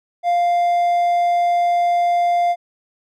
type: tone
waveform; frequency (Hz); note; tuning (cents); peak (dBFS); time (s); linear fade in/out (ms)
triangle; 698.5; F5; 0; -12; 0.23-2.56; 50
effects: none

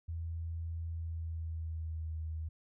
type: tone with pitch glide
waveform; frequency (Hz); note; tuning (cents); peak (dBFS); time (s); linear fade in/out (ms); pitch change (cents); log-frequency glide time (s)
sine; 82.7 to 79.56; E2 to D#2; +6 to +39; -36; 0.08-2.49; 10; -67; 0.89-2.19
effects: none

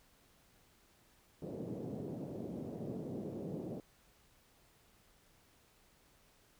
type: band-pass noise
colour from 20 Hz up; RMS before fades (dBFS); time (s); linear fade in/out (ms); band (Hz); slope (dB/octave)
pink; -43; 1.42-3.8; 2; 130 to 520; 24
effects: pink hiss -68 dBFS RMS until 6.59 s

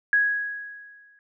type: tone with exponential decay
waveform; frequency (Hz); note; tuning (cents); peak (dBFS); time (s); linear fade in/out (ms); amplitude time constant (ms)
sine; 1661.2; G#6; 0; -15; 0.13-1.19; 1; 230
effects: none

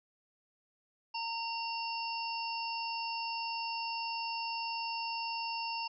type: harmonic tone with a mistuned harmonic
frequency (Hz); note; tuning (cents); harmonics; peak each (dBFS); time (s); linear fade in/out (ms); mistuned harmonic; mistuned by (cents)
920; A#5; -23; 1 / 3 / 5 / 6; -37 / -41 / -44 / -42; 1.14-5.88; 10; 6; -83
effects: none

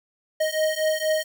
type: beating tone pair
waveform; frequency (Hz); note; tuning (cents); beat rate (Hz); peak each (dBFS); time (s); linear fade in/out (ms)
square; 622.3 / 626.5; D#5 / D#5; 0 / +12; 4.2; -25; 0.4-1.24; 10
effects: none

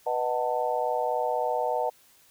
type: chord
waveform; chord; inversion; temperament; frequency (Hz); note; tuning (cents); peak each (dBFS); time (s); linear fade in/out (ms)
sine; B dominant seventh; none; just; 493.9 / 617.4 / 740.8 / 889; B4 / D#5 / F#5 / A5; 0 / -14 / +2 / +18; -30; 0.06-1.9; 10
effects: white hiss -59 dBFS RMS until 2.3 s

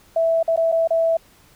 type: tone with dropouts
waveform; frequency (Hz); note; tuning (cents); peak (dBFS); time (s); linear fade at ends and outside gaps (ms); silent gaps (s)
sine; 658; E5; -3; -15; 0.16-1.17; 5; 0.429-0.478 / 0.562-0.574 / 0.718-0.723 / 0.875-0.905
effects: pink hiss -53 dBFS RMS until 1.55 s

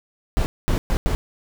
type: noise bursts at uneven times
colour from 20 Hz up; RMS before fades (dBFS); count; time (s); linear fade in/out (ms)
brown; -19; 4; 0.37-0.46 / 0.68-0.78 / 0.9-0.97 / 1.06-1.15; 0
effects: none

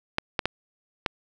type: clicks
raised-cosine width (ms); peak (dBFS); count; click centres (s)
0.3; -7; 4; 0.184 / 0.392 / 0.456 / 1.062
effects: none

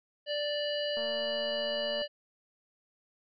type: harmonic tone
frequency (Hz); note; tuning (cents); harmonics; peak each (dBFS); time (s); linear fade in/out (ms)
587.3; D5; 0; 1 / 3 / 5 / 7 / 8; -32 / -41 / -36 / -44 / -42; 0.26-2.08; 50
type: click train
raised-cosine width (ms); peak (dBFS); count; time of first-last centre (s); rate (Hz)
1; -33; 241; 0.97-2.018; 229
effects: none

